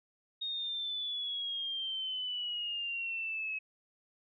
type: exponential sweep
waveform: sine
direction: down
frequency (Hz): 3729 to 2561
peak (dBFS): -34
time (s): 0.41-3.59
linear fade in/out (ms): 10
effects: none